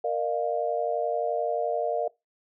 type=chord; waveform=sine; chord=Bb suspended fourth; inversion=none; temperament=equal with one note detuned; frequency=466.2 / 607 / 698.5 Hz; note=Bb4 / Eb5 / F5; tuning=0 / -43 / 0 cents; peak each=-29 dBFS; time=0.04-2.08 s; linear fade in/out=5 ms; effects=noise-tail reverb RT60 0.2 s tail -22 dB re dry